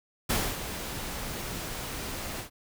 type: noise with ADSR envelope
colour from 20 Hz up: pink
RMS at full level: -26 dBFS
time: 0.29-2.5 s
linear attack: 13 ms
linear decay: 260 ms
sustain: -10 dB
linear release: 110 ms
effects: none